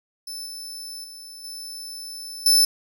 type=tone with level steps; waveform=sawtooth; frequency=5274 Hz; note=E8; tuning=in tune; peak=-29 / -31 / -36 / -31 / -11 dBFS; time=0.27-2.65 s; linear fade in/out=5 ms; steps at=0.46 / 1.04 / 1.44 / 2.46 s; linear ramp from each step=2 ms; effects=none